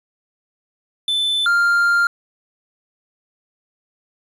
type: tone pair in turn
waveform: triangle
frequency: 3520 / 1396.9 Hz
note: A7 / F6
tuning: 0 / 0 cents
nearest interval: octave + major third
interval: 1600 cents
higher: first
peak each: -15 / -11 dBFS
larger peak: second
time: 1.08-1.46 / 1.46-2.07 s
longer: second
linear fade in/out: 2 ms
effects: resampled to 32000 Hz + 8-bit